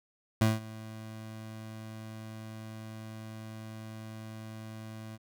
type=tone with ADSR envelope; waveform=25% pulse; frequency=110 Hz; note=A2; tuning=in tune; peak=-17 dBFS; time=0.41-5.18 s; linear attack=5 ms; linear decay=180 ms; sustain=-21 dB; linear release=35 ms; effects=none